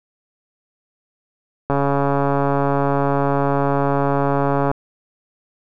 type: click train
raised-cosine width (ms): 1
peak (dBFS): -5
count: 423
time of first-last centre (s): 1.7-4.714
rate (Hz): 140
effects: none